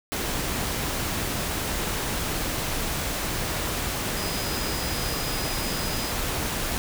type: tone in noise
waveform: sine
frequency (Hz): 4978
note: D#8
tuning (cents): 0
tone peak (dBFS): -36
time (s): 4.17-6.11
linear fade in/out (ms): 0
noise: pink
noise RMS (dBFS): -28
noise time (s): 0.12-6.78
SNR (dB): -11
effects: none